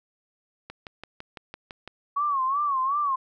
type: click train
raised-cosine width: 0.3 ms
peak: -22 dBFS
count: 8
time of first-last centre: 0.7-1.876 s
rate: 5.95 Hz
type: tone with vibrato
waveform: sine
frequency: 1108.7 Hz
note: C#6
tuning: in tune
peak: -22 dBFS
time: 2.16-3.16 s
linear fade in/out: 10 ms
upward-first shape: sine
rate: 2.7 Hz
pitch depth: 120 cents each way
effects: none